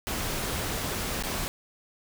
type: noise with dropouts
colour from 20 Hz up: pink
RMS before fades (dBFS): -31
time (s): 0.07-1.48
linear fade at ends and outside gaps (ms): 0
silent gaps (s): 1.225-1.236
effects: none